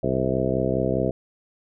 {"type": "harmonic tone", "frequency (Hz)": 64.9, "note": "C2", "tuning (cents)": -13, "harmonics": [1, 2, 3, 4, 5, 6, 7, 8, 10], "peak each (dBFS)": [-34, -28, -29, -30, -30, -28, -29, -28, -29], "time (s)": [0.03, 1.11], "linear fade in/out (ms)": 5, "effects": []}